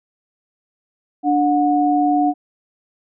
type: tone pair together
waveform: sine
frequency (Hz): 293.8 / 728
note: D4 / F#5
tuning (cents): +1 / -28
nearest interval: octave + major third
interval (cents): 1571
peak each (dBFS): -16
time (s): 1.23-2.34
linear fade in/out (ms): 50
effects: none